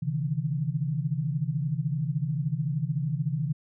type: tone cluster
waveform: sine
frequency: 132.6 / 148.9 / 162.4 Hz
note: C3 / D3 / E3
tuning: +23 / +24 / -26 cents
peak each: -30 dBFS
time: 0.02-3.53 s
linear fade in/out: 10 ms
effects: none